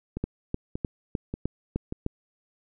two click trains, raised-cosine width 3 ms, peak -14 / -18 dBFS, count 7 / 4, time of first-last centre 0.24-2.064 / 0.17-1.924 s, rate 3.29 / 1.71 Hz, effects none

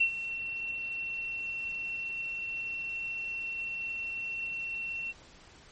sine tone with ADSR envelope, 2714 Hz, E7, 50 cents sharp, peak -20 dBFS, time 0-5.13 s, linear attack 10 ms, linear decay 88 ms, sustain -13 dB, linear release 29 ms, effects pink hiss -55 dBFS RMS until 5.71 s + MP3 32 kbps

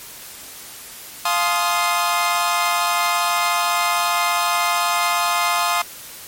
sawtooth chord, F dominant seventh, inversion none, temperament equal with one note detuned, 698.5 / 859.4 / 1046.5 / 1244.5 Hz, F5 / A5 / C6 / Eb6, 0 / -41 / 0 / 0 cents, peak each -19 / -22 / -18 / -18 dBFS, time 1.25-5.82 s, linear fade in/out 5 ms, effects white hiss -37 dBFS RMS until 6.27 s + MP3 64 kbps

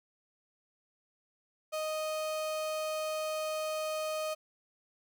35% pulse tone, 622.3 Hz, D#5, in tune, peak -31 dBFS, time 1.72-4.35 s, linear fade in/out 20 ms, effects none

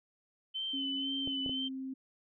sine tone with vibrato, 3062 Hz, G7, 41 cents flat, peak -34 dBFS, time 0.54-1.69 s, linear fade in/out 20 ms, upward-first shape sine, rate 2 Hz, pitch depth 38 cents each way
sine tone with pitch glide, 272.6 to 264.2 Hz, C#4 to C4, -29 to +17 cents, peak -37 dBFS, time 0.73-1.94 s, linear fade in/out 10 ms, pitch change -54 cents, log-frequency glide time 1.3-1.54 s
clicks, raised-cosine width 2 ms, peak -29 dBFS, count 3, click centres 1.275 / 1.462 / 1.495 s
effects none

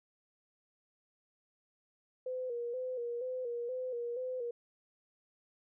sine tone with vibrato, 492.2 Hz, B4, 6 cents flat, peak -35 dBFS, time 2.26-4.51 s, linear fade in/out 5 ms, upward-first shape square, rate 2.1 Hz, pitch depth 60 cents each way, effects none

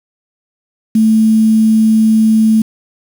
sine tone with quantisation, 220 Hz, A3, in tune, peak -6 dBFS, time 0.95-2.62 s, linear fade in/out 5 ms, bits 5, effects none

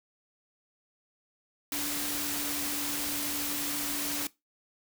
sine tone in noise, 290.1 Hz, D4, 21 cents flat, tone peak -38 dBFS, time 1.72-4.27 s, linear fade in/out 2 ms, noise white, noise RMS -33 dBFS, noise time 1.72-4.27 s, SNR -8 dB, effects noise-tail reverb RT60 0.2 s tail -20 dB re dry

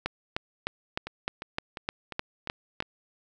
two click trains, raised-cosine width 0.3 ms, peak -12 / -20 dBFS, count 10 / 6, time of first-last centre 0.06-2.804 / 1.07-2.824 s, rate 3.28 / 2.85 Hz, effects none

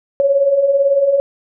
sine beating tone pair, 540 / 558 Hz, C#5 / C#5, -45 / +11 cents, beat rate 18 Hz, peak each -19 / -11 dBFS, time 0.2-1.2 s, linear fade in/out 0 ms, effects none

